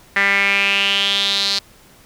sawtooth tone with band-pass filter sweep, 198.4 Hz, G3, 21 cents sharp, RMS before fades -17 dBFS, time 0.16-1.59 s, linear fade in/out 5 ms, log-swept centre 1900 to 4400 Hz, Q 5.6, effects pink hiss -48 dBFS RMS until 2.05 s

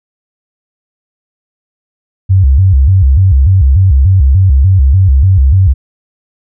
sine tone with vibrato, 79.9 Hz, D#2, 47 cents sharp, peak -3 dBFS, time 2.29-5.74 s, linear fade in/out 20 ms, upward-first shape square, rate 3.4 Hz, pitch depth 300 cents each way, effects none

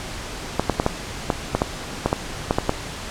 clicks, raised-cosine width 1 ms, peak -3 dBFS, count 12, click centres 0.596 / 0.697 / 0.799 / 0.864 / 1.302 / 1.55 / 1.619 / 2.06 / 2.129 / 2.509 / 2.585 / 2.694 s, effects pink hiss -32 dBFS RMS until 3.1 s + low-pass 8000 Hz 12 dB/octave

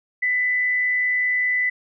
sine tone with frequency modulation, 1995 Hz, B6, 17 cents sharp, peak -18 dBFS, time 0.22-1.7 s, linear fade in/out 10 ms, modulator 110 Hz, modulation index 0.26, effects none

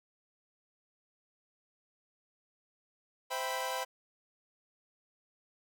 sawtooth chord, C major seventh, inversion none, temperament equal with one note detuned, 519.3 / 659.3 / 784 / 987.8 Hz, C5 / E5 / G5 / B5, -13 / 0 / 0 / 0 cents, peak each -35 / -38 / -36 / -34 dBFS, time 3.3-3.85 s, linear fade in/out 20 ms, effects none

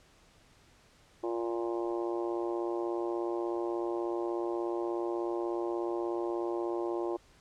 harmonic tone, 116.54 Hz, A#2, in tune, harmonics 3 / 4 / 5 / 6 / 7 / 8 / 9, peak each -32 / -41 / -40 / -45 / -43 / -47 / -46 dBFS, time 1.23-7.17 s, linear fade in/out 10 ms, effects pink hiss -62 dBFS RMS until 7.4 s + low-pass 8000 Hz 12 dB/octave

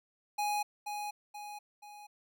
square tone with echo, 830.6 Hz, G#5, in tune, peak -31 dBFS, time 0.38-0.63 s, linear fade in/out 10 ms, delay 480 ms, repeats 3, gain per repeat -6 dB, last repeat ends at 2.07 s, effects none

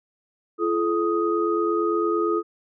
sine tone cluster, 340.3 / 429.1 / 1248 Hz, F4 / A4 / D#6, -45 / -43 / +5 cents, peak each -23 / -24 / -26 dBFS, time 0.58-2.43 s, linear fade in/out 50 ms, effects none

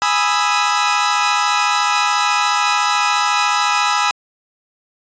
sawtooth chord, E major seventh, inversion first, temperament equal, 830.6 / 987.8 / 1244.5 / 1318.5 Hz, G#5 / B5 / D#6 / E6, 0 / 0 / 0 / 0 cents, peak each -16 dBFS, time 0.02-4.11 s, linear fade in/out 0 ms, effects resampled to 16000 Hz

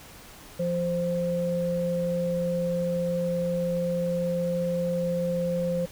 sine tone pair together, 173.3 / 522.8 Hz, F3 / C5, -13 / -1 cents, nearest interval octave + perfect fifth, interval 1912 cents, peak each -28 / -26 dBFS, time 0.59-5.86 s, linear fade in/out 10 ms, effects pink hiss -47 dBFS RMS until 5.91 s

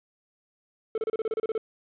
triangle tone bursts, 441.7 Hz, A4, 7 cents sharp, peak -23 dBFS, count 11, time 0.95-1.579 s, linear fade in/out 2 ms, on 29 ms, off 31 ms, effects resampled to 8000 Hz + 9-bit

